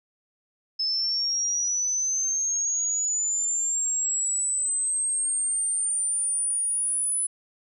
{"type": "linear sweep", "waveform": "sine", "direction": "up", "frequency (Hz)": [5200, 10040], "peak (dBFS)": -23, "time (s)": [0.79, 7.27], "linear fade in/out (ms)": 10, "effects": []}